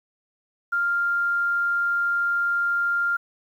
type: tone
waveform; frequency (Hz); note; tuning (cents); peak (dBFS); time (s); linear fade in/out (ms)
sine; 1396.9; F6; 0; -20; 0.72-3.17; 10
effects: 9-bit